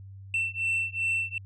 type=beating tone pair; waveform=sine; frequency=2686 / 2688.6 Hz; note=E7 / E7; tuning=+32 / +34 cents; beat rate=2.6 Hz; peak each=-27 dBFS; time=0.34-1.38 s; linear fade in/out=2 ms; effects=tanh soft clip ceiling -23 dBFS + added 97 Hz sine -42 dBFS peak until 1.45 s